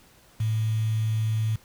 sine tone with quantisation, 110 Hz, A2, in tune, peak -22 dBFS, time 0.4-1.56 s, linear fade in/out 5 ms, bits 7, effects pink hiss -56 dBFS RMS until 1.64 s

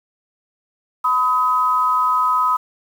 sine tone pair together, 1004 / 1265 Hz, B5 / D#6, +28 / +28 cents, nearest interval major third, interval 400 cents, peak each -18 / -16 dBFS, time 1.04-2.57 s, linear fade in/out 10 ms, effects 7-bit

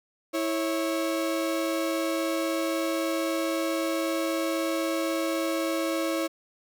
35% pulse tone pair together, 327.2 / 550.6 Hz, E4 / C#5, -13 / -12 cents, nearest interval major sixth, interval 901 cents, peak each -26 / -28 dBFS, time 0.33-6.28 s, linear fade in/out 20 ms, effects none

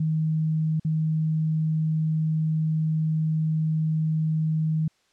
sine tone with dropouts, 157.5 Hz, D#3, 21 cents sharp, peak -21 dBFS, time 0-4.88 s, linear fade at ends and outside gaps 5 ms, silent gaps 0.798-0.848 s, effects white hiss -66 dBFS RMS until 5.12 s + low-pass 6000 Hz 12 dB/octave

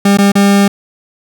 40% pulse tone with dropouts, 200 Hz, G3, 35 cents sharp, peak -5 dBFS, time 0.05-0.68 s, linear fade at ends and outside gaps 5 ms, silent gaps 0.173-0.185 / 0.319-0.353 s, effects none

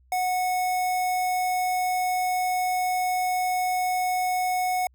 square tone with notch filter, 734 Hz, F#5, 14 cents flat, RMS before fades -25 dBFS, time 0.12-4.87 s, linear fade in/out 2 ms, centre 3900 Hz, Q 1.8, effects added 63 Hz sine -56 dBFS peak until 4.94 s

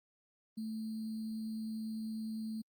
sine tone with sample-and-hold, 220 Hz, A3, in tune, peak -37 dBFS, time 0.57-2.62 s, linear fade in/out 10 ms, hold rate 4410 Hz, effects Opus 32 kbps

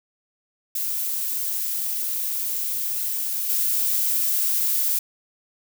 violet noise with level steps, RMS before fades -26 / -22 dBFS, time 0.75-4.99 s, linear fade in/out 5 ms, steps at 3.49 s, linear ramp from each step 2 ms, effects none

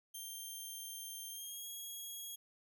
5% pulse tone with pitch glide, 3169 to 3305 Hz, G7 to G#7, +18 to -9 cents, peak -37 dBFS, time 0.14-2.36 s, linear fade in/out 10 ms, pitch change +73 cents, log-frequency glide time 1.3-1.66 s, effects none

